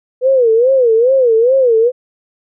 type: tone with vibrato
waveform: sine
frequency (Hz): 488.9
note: B4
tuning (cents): -18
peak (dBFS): -7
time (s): 0.21-1.92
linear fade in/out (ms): 50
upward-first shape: sine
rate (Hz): 2.4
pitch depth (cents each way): 170
effects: none